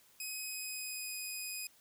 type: tone with pitch glide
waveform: 10% pulse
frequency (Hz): 2525 to 2499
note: D#7 to D#7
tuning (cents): +25 to +7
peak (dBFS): -31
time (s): 0.2-1.67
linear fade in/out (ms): 2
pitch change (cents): -18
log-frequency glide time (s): 0.46-1.09
effects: white hiss -65 dBFS RMS until 1.8 s